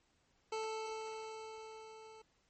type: tone with level ramp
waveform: 25% pulse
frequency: 440 Hz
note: A4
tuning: in tune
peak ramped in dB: -33 to -50 dBFS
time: 0.52-2.22 s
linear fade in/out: 5 ms
effects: pink hiss -75 dBFS RMS until 2.49 s + MP3 32 kbps